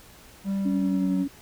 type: tone with pitch glide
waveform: triangle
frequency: 196 to 187.69 Hz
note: G3 to F#3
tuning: 0 to +25 cents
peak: -22 dBFS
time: 0.44-1.26 s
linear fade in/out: 50 ms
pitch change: -75 cents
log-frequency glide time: 0.62-1.15 s
type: tone with tremolo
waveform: sine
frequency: 279.1 Hz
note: C#4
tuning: 12 cents sharp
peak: -23 dBFS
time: 0.65-1.28 s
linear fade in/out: 10 ms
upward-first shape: triangle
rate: 11 Hz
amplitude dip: 35%
effects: pink hiss -50 dBFS RMS until 1.41 s